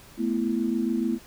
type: chord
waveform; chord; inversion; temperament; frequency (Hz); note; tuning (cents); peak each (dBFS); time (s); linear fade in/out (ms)
sine; A suspended second; none; equal with one note detuned; 220 / 246.9 / 332.9; A3 / B3 / E4; 0 / 0 / +17; -27 / -27 / -28; 0.17-1.19; 50
effects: pink hiss -50 dBFS RMS until 1.26 s